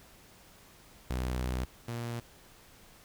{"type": "tone pair in turn", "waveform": "sawtooth", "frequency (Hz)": [62.7, 118.11], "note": ["B1", "A#2"], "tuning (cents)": [27, 23], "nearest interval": "major seventh", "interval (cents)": 1096, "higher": "second", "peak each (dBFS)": [-27, -31], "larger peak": "first", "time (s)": [[1.1, 1.65], [1.88, 2.2]], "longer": "first", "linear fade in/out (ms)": 5, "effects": ["pink hiss -57 dBFS RMS until 3.04 s"]}